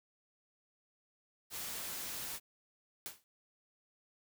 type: noise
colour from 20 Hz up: white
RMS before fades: -42 dBFS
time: 1.5-2.4 s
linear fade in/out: 50 ms
type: noise with exponential decay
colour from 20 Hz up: white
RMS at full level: -40 dBFS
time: 3.06-3.24 s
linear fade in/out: 0 ms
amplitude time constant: 38 ms
effects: none